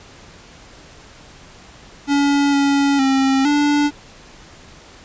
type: tone with pitch steps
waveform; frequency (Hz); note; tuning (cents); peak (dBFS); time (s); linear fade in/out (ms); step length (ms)
square; 283.6 / 280.5 / 268.3 / 291.8; C#4 / C#4 / C4 / D4; +40 / +21 / +44 / -11; -14; 2.07-3.91; 50; 460
effects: pink hiss -43 dBFS RMS until 5.04 s + resampled to 16000 Hz